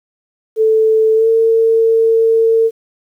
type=tone with pitch glide; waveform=sine; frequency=440 to 451.6 Hz; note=A4 to A4; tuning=0 to +45 cents; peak=-8 dBFS; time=0.56-2.71 s; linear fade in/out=50 ms; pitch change=+45 cents; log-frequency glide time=1.15-1.27 s; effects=8-bit